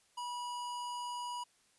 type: tone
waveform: square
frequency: 972 Hz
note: B5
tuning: 28 cents flat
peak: -39 dBFS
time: 0.17-1.44 s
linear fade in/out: 10 ms
effects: white hiss -70 dBFS RMS until 1.78 s + resampled to 24000 Hz